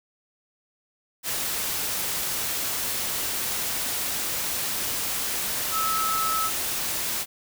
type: tone in noise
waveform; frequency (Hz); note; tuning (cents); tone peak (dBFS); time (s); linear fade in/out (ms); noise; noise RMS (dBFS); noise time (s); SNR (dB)
sine; 1300; E6; -24; -24; 5.71-6.51; 50; white; -28; 1.23-7.26; +1
effects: none